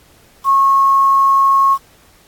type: tone with quantisation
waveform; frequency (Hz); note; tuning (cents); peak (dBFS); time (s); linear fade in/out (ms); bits
sine; 1092; C#6; -26; -8; 0.44-1.78; 50; 6
effects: pink hiss -49 dBFS RMS until 2.27 s + AAC 64 kbps